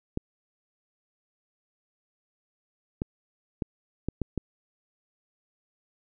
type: clicks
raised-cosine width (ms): 3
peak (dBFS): -15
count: 6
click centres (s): 0.174 / 3.019 / 3.622 / 4.086 / 4.217 / 4.377
effects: none